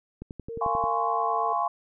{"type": "click train", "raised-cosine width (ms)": 3, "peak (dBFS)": -24, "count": 8, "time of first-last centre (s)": [0.22, 0.839], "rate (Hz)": 11.3}
{"type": "tone with pitch glide", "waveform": "sine", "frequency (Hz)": [459.8, 452.9], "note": ["A#4", "A#4"], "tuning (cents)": [-24, -50], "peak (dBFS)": -33, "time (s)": [0.49, 1.53], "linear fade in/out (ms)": 5, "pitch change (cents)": -26, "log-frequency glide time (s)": [1.03, 1.34]}
{"type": "chord", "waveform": "sine", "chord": "Db major seventh", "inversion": "first", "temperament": "just", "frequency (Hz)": [693, 831.5, 1039.4, 1108.7], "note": ["F5", "Ab5", "C6", "Db6"], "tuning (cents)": [-14, 2, -12, 0], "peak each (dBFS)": -29, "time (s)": [0.61, 1.68], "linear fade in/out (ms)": 5}
{"effects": []}